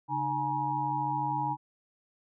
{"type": "tone cluster", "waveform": "sine", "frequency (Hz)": [139.2, 302.9, 841, 954], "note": ["C#3", "D#4", "G#5", "A#5"], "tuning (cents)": [8, -46, 22, 40], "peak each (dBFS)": [-36, -39, -31, -32], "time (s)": [0.08, 1.57], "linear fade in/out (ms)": 50, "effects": []}